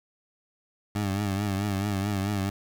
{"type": "tone with vibrato", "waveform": "20% pulse", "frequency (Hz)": 100, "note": "G2", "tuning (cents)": 35, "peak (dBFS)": -21, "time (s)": [0.95, 2.5], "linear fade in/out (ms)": 5, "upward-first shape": "triangle", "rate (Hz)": 4.6, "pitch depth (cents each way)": 94, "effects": ["8-bit"]}